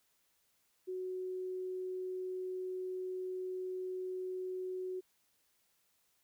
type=tone; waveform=sine; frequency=370 Hz; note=F#4; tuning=in tune; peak=-37 dBFS; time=0.87-5.01 s; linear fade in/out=20 ms; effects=white hiss -75 dBFS RMS until 6.23 s